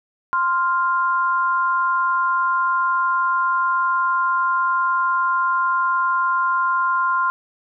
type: tone pair together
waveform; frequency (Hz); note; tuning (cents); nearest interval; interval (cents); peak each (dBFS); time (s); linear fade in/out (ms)
sine; 1046.5 / 1396.9; C6 / F6; 0 / 0; perfect fourth; 500; -18 / -21; 0.33-7.3; 0
effects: none